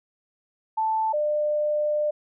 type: tone pair in turn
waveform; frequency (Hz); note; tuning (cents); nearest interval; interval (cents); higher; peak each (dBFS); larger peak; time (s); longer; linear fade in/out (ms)
sine; 880 / 599; A5 / D5; 0 / +34; perfect fifth; 666; first; -21; neither; 0.77-1.13 / 1.13-2.11; second; 10
effects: none